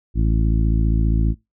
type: harmonic tone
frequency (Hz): 55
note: A1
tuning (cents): 0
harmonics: 1 / 2 / 3 / 4 / 5 / 6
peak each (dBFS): -16 / -22 / -26 / -28 / -30 / -32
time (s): 0.14-1.35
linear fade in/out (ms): 50
effects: noise-tail reverb RT60 0.2 s tail -23 dB re dry